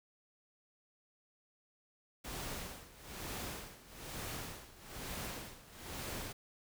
pink noise with tremolo, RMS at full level -42 dBFS, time 2.24-6.33 s, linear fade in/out 10 ms, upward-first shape sine, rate 1.1 Hz, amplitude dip 85%, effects none

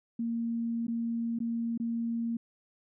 sine tone with dropouts, 231.7 Hz, A#3, 10 cents flat, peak -29 dBFS, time 0.19-2.37 s, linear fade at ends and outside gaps 5 ms, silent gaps 0.869-0.88 / 1.389-1.402 / 1.777-1.799 s, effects none

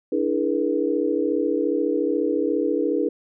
sine tone cluster, 291.7 / 326 / 419.2 / 481.7 Hz, D4 / E4 / G#4 / B4, -12 / -19 / +16 / -43 cents, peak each -25 dBFS, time 0.12-3.09 s, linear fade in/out 5 ms, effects none

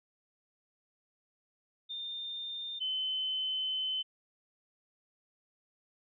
sine tone pair in turn, 3616 / 3050 Hz, A7 / G7, +47 / -48 cents, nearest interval minor third, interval 295 cents, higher first, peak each -37 / -31 dBFS, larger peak second, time 1.89-2.8 / 2.8-4.03 s, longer second, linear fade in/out 20 ms, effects none

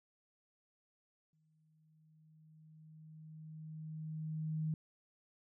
sine tone with exponential growth, 156.6 Hz, D#3, 11 cents sharp, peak -33 dBFS, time 1.33-4.74 s, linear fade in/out 2 ms, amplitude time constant 740 ms, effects none

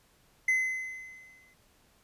triangle tone with exponential decay, 2044 Hz, C7, 41 cents flat, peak -20 dBFS, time 0.48-1.54 s, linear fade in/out 5 ms, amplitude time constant 230 ms, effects pink hiss -65 dBFS RMS until 2.03 s + resampled to 32000 Hz

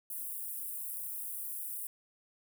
white high-pass noise, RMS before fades -40 dBFS, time 0.1-1.87 s, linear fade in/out 2 ms, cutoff 9100 Hz, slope 48 dB/octave, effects none

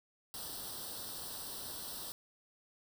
white noise with comb filter, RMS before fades -44 dBFS, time 0.34-2.12 s, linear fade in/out 0 ms, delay 0.22 ms, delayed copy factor +0.85, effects none

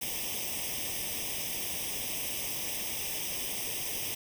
white noise with comb filter, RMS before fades -35 dBFS, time 0.01-4.15 s, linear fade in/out 10 ms, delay 0.35 ms, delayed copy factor +0.9, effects none

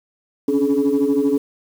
sine tone cluster, 274.1 / 286.8 / 426.8 Hz, C#4 / D4 / G#4, -19 / -41 / +47 cents, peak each -18 dBFS, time 0.48-1.38 s, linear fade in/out 5 ms, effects tanh soft clip ceiling -9 dBFS + 7-bit

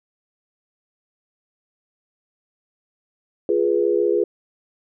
sine chord, F diminished, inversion none, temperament equal with one note detuned, 349.2 / 415.3 / 489.6 Hz, F4 / Ab4 / Cb5, 0 / 0 / -15 cents, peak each -21 / -19 / -22 dBFS, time 3.49-4.24 s, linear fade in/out 2 ms, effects none

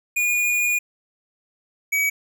square tone pair in turn, 2442 / 2272 Hz, D#7 / C#7, -33 / +42 cents, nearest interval minor second, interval 125 cents, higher first, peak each -19 dBFS, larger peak neither, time 0.16-0.79 / 1.92-2.1 s, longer first, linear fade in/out 10 ms, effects none

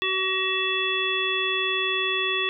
harmonic tone, 378.3 Hz, F#4, 38 cents sharp, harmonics 1 / 3 / 5 / 7 / 9, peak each -30 / -31 / -30 / -27 / -27 dBFS, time 0.02-2.49 s, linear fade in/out 0 ms, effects none

